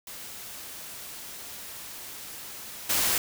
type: noise with level steps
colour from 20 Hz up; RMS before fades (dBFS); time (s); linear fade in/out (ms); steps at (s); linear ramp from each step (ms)
white; -41 / -25; 0.07-3.18; 2; 2.89; 10
effects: none